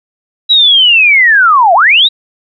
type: linear two-way sweep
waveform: sine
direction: down then up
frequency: 3924 to 652 to 3924 Hz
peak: -3 dBFS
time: 0.49-2.09 s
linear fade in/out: 20 ms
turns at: 1.74 s
effects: none